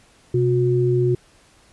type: tone pair together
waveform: sine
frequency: 127.81 / 361.5 Hz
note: C3 / F#4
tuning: -40 / -40 cents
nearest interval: octave + tritone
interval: 1800 cents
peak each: -18 dBFS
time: 0.34-1.15 s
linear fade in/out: 5 ms
effects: pink hiss -54 dBFS RMS until 1.72 s + resampled to 24000 Hz